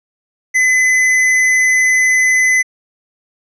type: tone with tanh clipping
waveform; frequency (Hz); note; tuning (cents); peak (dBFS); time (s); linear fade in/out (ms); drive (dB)
triangle; 2022; B6; +40; -11; 0.54-2.63; 20; 18
effects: low-pass 10000 Hz 12 dB/octave